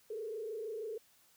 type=tone with frequency modulation; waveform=sine; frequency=439.4 Hz; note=A4; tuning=2 cents flat; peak=-38 dBFS; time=0.1-0.98 s; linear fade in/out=5 ms; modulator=26.4 Hz; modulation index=1.1; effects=white hiss -67 dBFS RMS until 1.36 s